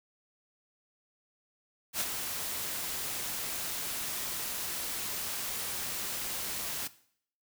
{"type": "noise with ADSR envelope", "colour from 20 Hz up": "white", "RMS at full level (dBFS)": -30, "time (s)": [1.93, 6.88], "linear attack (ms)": 72, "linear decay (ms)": 45, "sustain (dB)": -6, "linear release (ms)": 12, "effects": ["noise-tail reverb RT60 0.6 s tail -17 dB re dry"]}